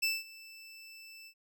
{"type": "tone with ADSR envelope", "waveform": "25% pulse", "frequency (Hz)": 2646, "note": "E7", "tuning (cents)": 6, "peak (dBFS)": -23, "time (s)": [0.02, 1.34], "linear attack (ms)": 14, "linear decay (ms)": 200, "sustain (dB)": -22, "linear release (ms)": 71, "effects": []}